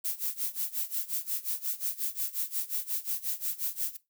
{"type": "noise with tremolo", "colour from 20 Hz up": "violet", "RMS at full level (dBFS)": -30, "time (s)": [0.04, 3.97], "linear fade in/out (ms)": 10, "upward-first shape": "sine", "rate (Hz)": 5.6, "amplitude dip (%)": 90, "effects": ["noise-tail reverb RT60 0.2 s tail -17 dB re dry"]}